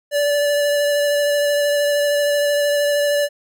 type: tone with vibrato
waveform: square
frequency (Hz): 580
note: D5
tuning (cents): -22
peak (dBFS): -16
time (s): 0.11-3.29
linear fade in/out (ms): 50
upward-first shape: sine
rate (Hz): 13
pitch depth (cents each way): 12
effects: none